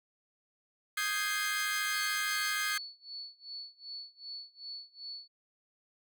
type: chord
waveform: sawtooth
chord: Ab major seventh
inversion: second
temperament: equal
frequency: 1244.5 / 1568 / 1661.2 / 2093 Hz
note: Eb6 / G6 / Ab6 / C7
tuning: 0 / 0 / 0 / 0 cents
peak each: -34 / -33 / -33 / -32 dBFS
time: 0.97-2.78 s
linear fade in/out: 5 ms
type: tone with tremolo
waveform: sine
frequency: 4435 Hz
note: C#8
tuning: in tune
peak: -39 dBFS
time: 1.93-5.28 s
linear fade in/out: 10 ms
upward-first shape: sine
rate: 2.6 Hz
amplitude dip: 95%
effects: none